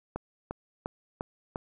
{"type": "click train", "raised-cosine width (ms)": 1, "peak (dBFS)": -19, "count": 5, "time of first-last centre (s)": [0.16, 1.559], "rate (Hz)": 2.86, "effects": []}